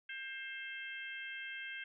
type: harmonic tone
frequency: 530 Hz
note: C5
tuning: 22 cents sharp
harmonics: 3 / 4 / 5 / 6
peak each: -45 / -47 / -49 / -51 dBFS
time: 0.09-1.84 s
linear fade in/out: 5 ms
effects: none